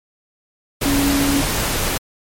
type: tone in noise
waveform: sine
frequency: 280.3 Hz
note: C#4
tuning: 19 cents sharp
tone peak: -16 dBFS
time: 0.85-1.42 s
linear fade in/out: 10 ms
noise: pink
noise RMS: -20 dBFS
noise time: 0.81-1.98 s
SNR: +1 dB
effects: MP3 64 kbps